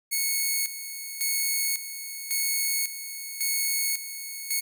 5% pulse tone with tremolo, 2204 Hz, C#7, 11 cents flat, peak -14 dBFS, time 0.11-4.61 s, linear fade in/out 20 ms, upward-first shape square, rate 0.91 Hz, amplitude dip 70%, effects none

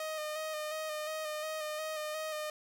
sawtooth tone with vibrato, 618 Hz, D#5, 12 cents flat, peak -32 dBFS, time 0-2.5 s, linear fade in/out 2 ms, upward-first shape square, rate 2.8 Hz, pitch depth 24 cents each way, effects none

